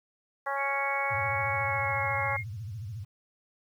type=harmonic tone; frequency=277.2 Hz; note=C#4; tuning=in tune; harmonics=2 / 3 / 4 / 5 / 6 / 7; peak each=-36 / -33 / -34 / -38 / -38 / -39 dBFS; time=0.46-2.37 s; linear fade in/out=10 ms
type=tone with pitch glide; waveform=sine; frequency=2217 to 2138 Hz; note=C#7 to C7; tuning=0 to +37 cents; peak=-31 dBFS; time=0.56-2.44 s; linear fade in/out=50 ms; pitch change=-63 cents; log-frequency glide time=1.51-2.31 s
type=tone with vibrato; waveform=sine; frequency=106 Hz; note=G#2; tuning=36 cents sharp; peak=-35 dBFS; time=1.1-3.05 s; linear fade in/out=20 ms; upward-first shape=sine; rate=14 Hz; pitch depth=240 cents each way
effects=10-bit